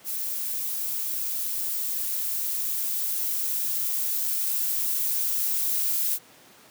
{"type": "noise with level ramp", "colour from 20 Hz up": "violet", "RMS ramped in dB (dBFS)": [-30, -25], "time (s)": [0.04, 6.19], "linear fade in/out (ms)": 50, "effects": ["pink hiss -52 dBFS RMS until 6.7 s", "high-pass 200 Hz 12 dB/octave"]}